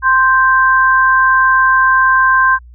sine tone pair together, 1046.5 / 1568 Hz, C6 / G6, 0 / 0 cents, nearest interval perfect fifth, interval 700 cents, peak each -10 dBFS, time 0.02-2.59 s, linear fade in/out 50 ms, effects added 60 Hz sine -35 dBFS peak until 2.74 s

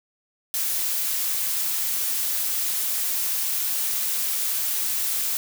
blue noise, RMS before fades -25 dBFS, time 0.54-5.37 s, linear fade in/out 0 ms, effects none

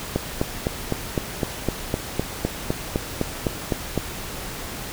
click train, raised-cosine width 2 ms, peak -7 dBFS, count 16, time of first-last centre 0.16-3.977 s, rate 3.93 Hz, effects pink hiss -33 dBFS RMS until 4.92 s

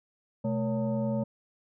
sine tone with frequency modulation, 217.5 Hz, A3, 20 cents flat, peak -26 dBFS, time 0.44-1.24 s, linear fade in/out 10 ms, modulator 344 Hz, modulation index 1.1, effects none

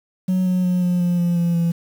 sine tone with pitch steps, 185 / 182.66 / 180.36 / 178.08 / 175.83 / 173.61 / 171.42 / 169.25 Hz, F#3 / F#3 / F#3 / F3 / F3 / F3 / F3 / E3, 0 / -22 / -44 / +34 / +12 / -10 / -32 / +46 cents, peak -13 dBFS, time 0.28-1.72 s, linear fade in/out 10 ms, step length 180 ms, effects tanh soft clip ceiling -15 dBFS + 7-bit

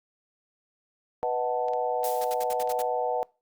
sine chord, B dominant seventh, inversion none, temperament equal, 493.9 / 622.3 / 740 / 880 Hz, B4 / D#5 / F#5 / A5, 0 / 0 / 0 / 0 cents, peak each -29 / -32 / -29 / -32 dBFS, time 1.23-3.23 s, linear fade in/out 0 ms
clicks, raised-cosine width 0.2 ms, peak -30 dBFS, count 6, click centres 1.684 / 1.735 / 2.033 / 2.212 / 2.317 / 2.675 s
blue noise with exponential decay, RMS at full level -32 dBFS, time 2.04-2.5 s, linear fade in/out 1 ms, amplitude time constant 100 ms
white noise bursts, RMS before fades -38 dBFS, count 7, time 2.21-2.822 s, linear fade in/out 5 ms, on 36 ms, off 60 ms
effects noise-tail reverb RT60 0.3 s tail -25 dB re dry + Opus 48 kbps

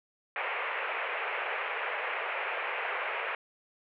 white band-pass noise, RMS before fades -34 dBFS, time 0.36-3.35 s, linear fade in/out 2 ms, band 430 to 2600 Hz, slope 48 dB/octave, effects none

